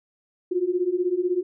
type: beating tone pair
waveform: sine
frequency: 349.2 / 365.2 Hz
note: F4 / F#4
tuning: 0 / -23 cents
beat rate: 16 Hz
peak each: -25 / -23 dBFS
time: 0.51-1.43 s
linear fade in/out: 10 ms
effects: none